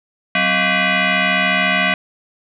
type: tone with frequency modulation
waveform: sine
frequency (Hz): 260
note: C4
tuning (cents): -11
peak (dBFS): -13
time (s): 0.35-1.94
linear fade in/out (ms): 2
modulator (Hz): 446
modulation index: 6
effects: none